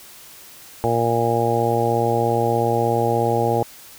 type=harmonic tone; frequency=116.8 Hz; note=A#2; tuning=4 cents sharp; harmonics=1 / 2 / 3 / 4 / 5 / 6 / 7; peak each=-24 / -28 / -25 / -22 / -26 / -27 / -22 dBFS; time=0.84-3.63 s; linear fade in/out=0 ms; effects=white hiss -43 dBFS RMS until 3.98 s